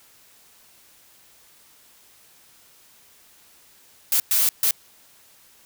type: noise bursts at uneven times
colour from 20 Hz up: blue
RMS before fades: -19 dBFS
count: 3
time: 4.12-4.2 / 4.31-4.49 / 4.63-4.71 s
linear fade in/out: 2 ms
effects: white hiss -54 dBFS RMS until 5.65 s